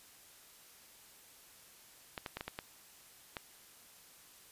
clicks, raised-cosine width 0.3 ms, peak -23 dBFS, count 7, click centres 2.178 / 2.262 / 2.37 / 2.409 / 2.48 / 2.589 / 3.368 s, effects white hiss -59 dBFS RMS until 4.51 s + resampled to 32000 Hz

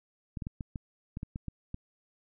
clicks, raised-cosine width 5 ms, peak -24 dBFS, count 10, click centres 0.372 / 0.422 / 0.469 / 0.608 / 0.758 / 1.171 / 1.231 / 1.359 / 1.483 / 1.744 s, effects none

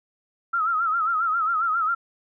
sine tone with vibrato, 1318.5 Hz, E6, in tune, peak -20 dBFS, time 0.53-1.95 s, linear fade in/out 10 ms, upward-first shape sine, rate 7.4 Hz, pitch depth 98 cents each way, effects none

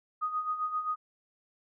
sine tone with tremolo, 1244.5 Hz, D#6, in tune, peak -27 dBFS, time 0.21-0.96 s, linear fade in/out 20 ms, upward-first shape sine, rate 7.6 Hz, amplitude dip 65%, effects none

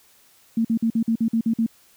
sine tone bursts, 227.2 Hz, A#3, 44 cents flat, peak -17 dBFS, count 9, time 0.57-1.664 s, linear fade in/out 5 ms, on 78 ms, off 49 ms, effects white hiss -56 dBFS RMS until 1.96 s

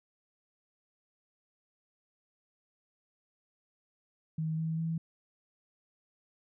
sine tone with pitch steps, 158.7 / 161.01 / 163.35 Hz, D#3 / E3 / E3, +35 / -40 / -15 cents, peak -30 dBFS, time 4.38-4.98 s, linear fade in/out 5 ms, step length 200 ms, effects none

